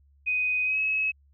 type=tone with pitch glide; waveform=sine; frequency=2500 to 2570 Hz; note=D#7 to E7; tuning=+8 to -45 cents; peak=-23 dBFS; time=0.26-1.12 s; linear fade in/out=20 ms; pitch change=+47 cents; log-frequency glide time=0.64-0.79 s; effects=added 70 Hz sine -57 dBFS peak until 1.33 s